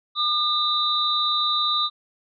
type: tone cluster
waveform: sine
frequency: 1204 / 3664 / 3937 Hz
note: D6 / A#7 / B7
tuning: +43 / -31 / -6 cents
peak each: -24 dBFS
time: 0.15-1.9 s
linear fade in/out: 50 ms
effects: none